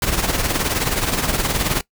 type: noise with tremolo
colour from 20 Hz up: pink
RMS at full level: -17 dBFS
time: 0.02-1.81 s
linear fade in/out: 2 ms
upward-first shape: triangle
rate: 19 Hz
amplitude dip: 70%
effects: noise-tail reverb RT60 0.1 s tail -21 dB re dry